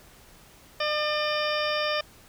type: harmonic tone with a mistuned harmonic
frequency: 603 Hz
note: D5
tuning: 46 cents sharp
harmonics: 1 / 2 / 3 / 4 / 5 / 6 / 8 / 9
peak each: -28 / -31 / -33 / -34 / -35 / -36 / -37 / -38 dBFS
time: 0.8-2.01 s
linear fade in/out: 5 ms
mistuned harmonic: 3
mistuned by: -15 cents
effects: pink hiss -53 dBFS RMS until 2.28 s